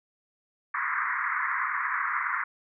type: band-pass noise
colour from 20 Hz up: pink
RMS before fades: -29 dBFS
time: 0.74-2.44 s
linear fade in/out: 5 ms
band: 1000 to 2100 Hz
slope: 96 dB/octave
effects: none